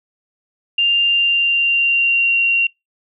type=tone with pitch glide; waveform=sine; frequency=2794 to 2756 Hz; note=F7 to F7; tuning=0 to -24 cents; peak=-12 dBFS; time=0.78-2.67 s; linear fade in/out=5 ms; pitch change=-24 cents; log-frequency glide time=1.04-2.38 s; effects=noise-tail reverb RT60 0.2 s tail -26 dB re dry